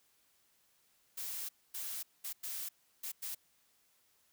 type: noise bursts at uneven times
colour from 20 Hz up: blue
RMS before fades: -41 dBFS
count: 6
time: 1.17-1.49 / 1.74-2.03 / 2.24-2.33 / 2.43-2.69 / 3.03-3.12 / 3.22-3.35 s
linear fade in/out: 10 ms
effects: white hiss -72 dBFS RMS until 4.32 s